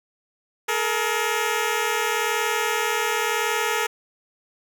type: tone pair together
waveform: 10% pulse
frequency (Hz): 427 / 467.9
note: G#4 / A#4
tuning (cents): +48 / +6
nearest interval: major second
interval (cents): 158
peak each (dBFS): -16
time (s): 0.68-3.87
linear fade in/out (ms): 10
effects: none